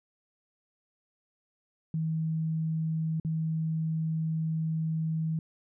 sine tone with dropouts, 160 Hz, D#3, 49 cents sharp, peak -27 dBFS, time 1.94-5.39 s, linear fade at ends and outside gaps 2 ms, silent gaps 3.199-3.248 s, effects none

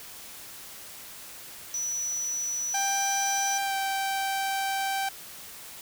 sine tone, 5920 Hz, F#8, in tune, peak -28 dBFS, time 1.74-3.58 s, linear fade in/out 2 ms
sawtooth tone with pitch glide, 789 to 779.5 Hz, G5 to G5, +11 to -10 cents, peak -23 dBFS, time 2.74-5.09 s, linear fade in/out 5 ms, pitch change -21 cents, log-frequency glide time 3.63-3.74 s
effects white hiss -44 dBFS RMS until 5.81 s

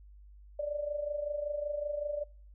sine tone with amplitude modulation, 587.3 Hz, D5, in tune, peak -29 dBFS, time 0.59-2.24 s, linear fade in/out 5 ms, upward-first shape sine, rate 25.3 Hz, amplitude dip 65%, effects noise-tail reverb RT60 0.5 s tail -24 dB re dry + added 50 Hz sine -51 dBFS peak until 2.54 s

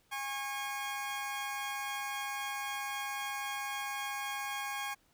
20% pulse tone pair together, 817 / 1090.6 Hz, G#5 / C#6, -29 / -29 cents, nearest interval perfect fourth, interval 500 cents, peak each -33 / -35 dBFS, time 0.11-4.95 s, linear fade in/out 20 ms, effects pink hiss -70 dBFS RMS until 5.13 s

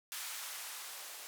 violet noise with band-pass filter sweep, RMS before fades -45 dBFS, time 0.12-1.27 s, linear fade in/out 0 ms, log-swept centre 1200 to 560 Hz, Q 1, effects none

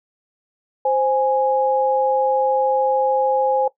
sine tone pair together, 523.3 / 830 Hz, C5 / G#5, 0 / -1 cents, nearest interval minor sixth, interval 799 cents, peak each -18 dBFS, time 0.85-3.68 s, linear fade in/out 5 ms, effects noise-tail reverb RT60 0.1 s tail -18 dB re dry

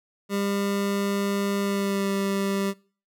25% pulse tone with pitch glide, 200 to 196.91 Hz, G3 to G3, +35 to +8 cents, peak -20 dBFS, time 0.29-2.74 s, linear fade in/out 50 ms, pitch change -27 cents, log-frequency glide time 1.61-2.09 s, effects noise-tail reverb RT60 0.4 s tail -22 dB re dry

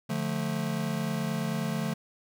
square chord, D minor, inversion none, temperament just, 146.83 / 176.2 / 220.2 Hz, D3 / F3 / A3, 0 / +16 / +2 cents, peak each -34 / -34 / -33 dBFS, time 0.09-1.94 s, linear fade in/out 10 ms, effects none

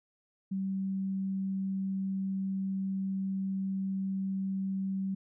sine tone, 192.5 Hz, G3, 31 cents flat, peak -30 dBFS, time 0.51-5.15 s, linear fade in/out 10 ms, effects none

